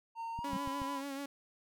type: tone with pitch glide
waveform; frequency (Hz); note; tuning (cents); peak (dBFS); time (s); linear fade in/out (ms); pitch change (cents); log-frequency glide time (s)
triangle; 916 to 998.9; A#5 to B5; -31 to +19; -36; 0.15-1.02; 50; +150; 0.34-0.57
type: click train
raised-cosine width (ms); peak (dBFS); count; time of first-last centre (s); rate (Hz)
5; -32; 4; 0.39-0.818; 7.01
type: tone with exponential growth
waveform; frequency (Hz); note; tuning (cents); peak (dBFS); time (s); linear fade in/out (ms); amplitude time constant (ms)
sine; 196; G3; 0; -33; 0.44-0.57; 5; 27
type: tone with vibrato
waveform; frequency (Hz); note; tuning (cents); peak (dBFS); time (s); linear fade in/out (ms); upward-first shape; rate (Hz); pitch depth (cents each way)
sawtooth; 277.2; C#4; 0; -35; 0.44-1.26; 5; sine; 6.8; 40
effects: none